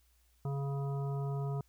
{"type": "harmonic tone", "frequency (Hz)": 139.2, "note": "C#3", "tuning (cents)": 8, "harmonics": [1, 3, 5, 7, 9], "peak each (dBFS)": [-33, -43, -47, -50, -52], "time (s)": [0.45, 1.61], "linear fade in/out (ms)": 2, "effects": ["added 60 Hz sine -67 dBFS peak until 1.68 s", "white hiss -73 dBFS RMS until 1.68 s"]}